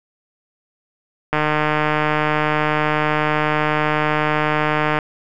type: click train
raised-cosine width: 0.5 ms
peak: -3 dBFS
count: 557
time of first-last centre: 1.33-4.988 s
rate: 152 Hz
effects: none